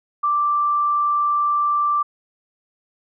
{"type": "tone", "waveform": "sine", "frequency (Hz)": 1174.7, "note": "D6", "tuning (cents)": 0, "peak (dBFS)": -16, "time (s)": [0.23, 2.03], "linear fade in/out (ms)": 10, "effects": []}